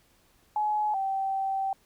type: tone pair in turn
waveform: sine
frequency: 846 / 775.2 Hz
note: G#5 / G5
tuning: +32 / -20 cents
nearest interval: major second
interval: 152 cents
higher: first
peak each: -24 / -26 dBFS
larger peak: first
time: 0.56-0.94 / 0.94-1.73 s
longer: second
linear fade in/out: 2 ms
effects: pink hiss -64 dBFS RMS until 1.85 s